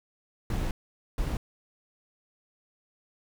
brown noise bursts at uneven times, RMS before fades -29 dBFS, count 2, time 0.5-0.71 / 1.18-1.37 s, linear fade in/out 2 ms, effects none

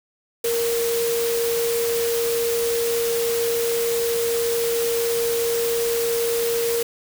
sine tone in noise, 466.2 Hz, A#4, in tune, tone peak -20 dBFS, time 0.44-6.83 s, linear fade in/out 5 ms, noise white, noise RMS -28 dBFS, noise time 0.44-6.83 s, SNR +5 dB, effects none

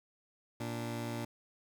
20% pulse tone pair together, 116.9 / 292.5 Hz, A#2 / D4, +5 / -7 cents, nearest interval octave + major third, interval 1588 cents, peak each -33 / -37 dBFS, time 0.6-1.25 s, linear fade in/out 5 ms, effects none

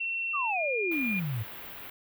sine tone with pitch glide, 2711 to 2415 Hz, E7 to D7, +48 to +48 cents, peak -29 dBFS, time 0-1.2 s, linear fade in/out 10 ms, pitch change -200 cents, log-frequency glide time 0.49-0.59 s
sine exponential sweep, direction down, 1244.5 to 102.3 Hz, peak -29 dBFS, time 0.33-1.44 s, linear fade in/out 20 ms
white band-stop noise, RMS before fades -43 dBFS, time 0.91-1.9 s, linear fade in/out 5 ms, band 3100 to 15000 Hz, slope 24 dB/octave
effects none

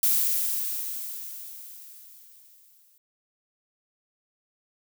violet noise with exponential decay, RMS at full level -21 dBFS, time 0.03-2.98 s, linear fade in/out 1 ms, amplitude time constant 640 ms, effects none

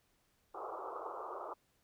white band-pass noise, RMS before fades -44 dBFS, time 0.54-1.54 s, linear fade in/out 10 ms, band 340 to 1300 Hz, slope 96 dB/octave, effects pink hiss -75 dBFS RMS until 1.83 s

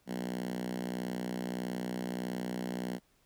5% pulse tone with high-pass filter, 61.6 Hz, B1, 4 cents flat, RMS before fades -37 dBFS, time 0.06-3 s, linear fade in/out 50 ms, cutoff 200 Hz, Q 4.2, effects pink hiss -70 dBFS RMS until 3.25 s

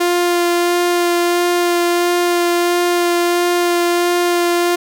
sawtooth tone with vibrato, 349.2 Hz, F4, in tune, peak -9 dBFS, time 0-4.76 s, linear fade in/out 10 ms, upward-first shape sine, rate 1.5 Hz, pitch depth 11 cents each way, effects none

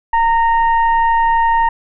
sine tone with frequency modulation, 919 Hz, A#5, 25 cents flat, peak -10 dBFS, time 0.13-1.69 s, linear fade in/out 5 ms, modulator 935 Hz, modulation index 0.56, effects none

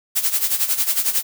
blue noise with tremolo, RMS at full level -17 dBFS, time 0.15-1.23 s, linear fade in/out 20 ms, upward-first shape sine, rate 11 Hz, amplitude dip 75%, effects none

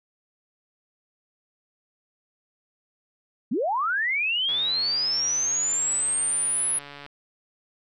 sine linear sweep, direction up, 185 to 10548 Hz, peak -22 dBFS, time 3.51-6.79 s, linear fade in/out 10 ms
click train, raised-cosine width 0.3 ms, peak -25 dBFS, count 369, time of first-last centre 4.49-7.063 s, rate 143 Hz
effects none

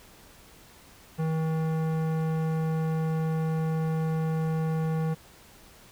sine tone with tanh clipping, 159.7 Hz, D#3, 45 cents sharp, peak -27 dBFS, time 1.18-5.15 s, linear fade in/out 20 ms, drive 17 dB, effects pink hiss -53 dBFS RMS until 5.91 s

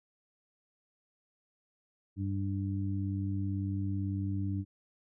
harmonic tone, 98 Hz, G2, in tune, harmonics 1 / 2 / 3, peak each -32 / -38 / -38 dBFS, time 2.16-4.65 s, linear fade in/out 50 ms, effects none

